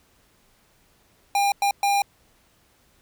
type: tone bursts at uneven times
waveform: square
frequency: 803 Hz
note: G5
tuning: 41 cents sharp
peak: -19 dBFS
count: 3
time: 1.35-1.52 / 1.62-1.71 / 1.83-2.02 s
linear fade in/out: 2 ms
effects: pink hiss -61 dBFS RMS until 3.01 s